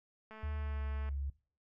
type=click train; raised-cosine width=0.5 ms; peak=-37 dBFS; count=171; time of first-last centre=0.31-1.09 s; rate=218 Hz
type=tone with pitch glide; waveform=sine; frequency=74.8 to 69.39 Hz; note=D2 to C#2; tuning=+32 to +2 cents; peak=-35 dBFS; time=0.43-1.3 s; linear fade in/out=5 ms; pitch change=-130 cents; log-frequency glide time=0.55-0.83 s
effects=noise-tail reverb RT60 0.4 s tail -20 dB re dry